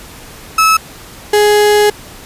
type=tone pair in turn; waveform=35% pulse; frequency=1300 / 417.1 Hz; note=E6 / G#4; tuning=-24 / +7 cents; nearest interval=octave + minor sixth; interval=1969 cents; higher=first; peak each=-5 dBFS; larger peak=neither; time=0.58-0.77 / 1.33-1.9 s; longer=second; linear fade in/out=5 ms; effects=pink hiss -34 dBFS RMS until 2.25 s + resampled to 32000 Hz